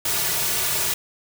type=noise with comb filter; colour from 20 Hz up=white; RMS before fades=-23 dBFS; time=0.05-0.94 s; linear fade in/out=5 ms; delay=3.8 ms; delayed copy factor=-0.95; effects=none